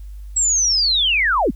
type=linear sweep; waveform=sine; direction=down; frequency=7780 to 160 Hz; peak=-14 dBFS; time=0.36-1.51 s; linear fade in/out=10 ms; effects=added 50 Hz sine -31 dBFS peak until 1.55 s + white hiss -59 dBFS RMS until 1.55 s